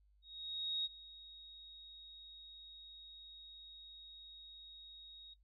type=tone with ADSR envelope; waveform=sine; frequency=3763 Hz; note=A#7; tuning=16 cents sharp; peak=-34 dBFS; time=0.22-5.34 s; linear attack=630 ms; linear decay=29 ms; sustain=-18 dB; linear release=8 ms; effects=noise-tail reverb RT60 0.1 s tail -17 dB re dry + added 50 Hz sine -67 dBFS peak until 5.43 s